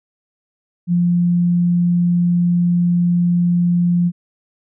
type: tone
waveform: sine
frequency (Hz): 174.61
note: F3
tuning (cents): 0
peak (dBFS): -12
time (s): 0.87-4.12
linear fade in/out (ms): 50
effects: none